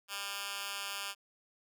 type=tone with high-pass filter; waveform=10% pulse; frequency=199.6 Hz; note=G3; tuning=32 cents sharp; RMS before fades=-40 dBFS; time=0.08-1.15 s; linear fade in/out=50 ms; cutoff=1900 Hz; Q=1; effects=none